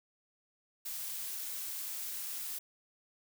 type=noise; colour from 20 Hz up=blue; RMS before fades=-40 dBFS; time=0.85-2.59 s; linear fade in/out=10 ms; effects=none